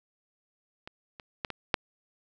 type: clicks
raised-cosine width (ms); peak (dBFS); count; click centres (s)
0.3; -25 / -27 / -15 / -19 / -6; 5; 0.875 / 1.198 / 1.448 / 1.503 / 1.742
effects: none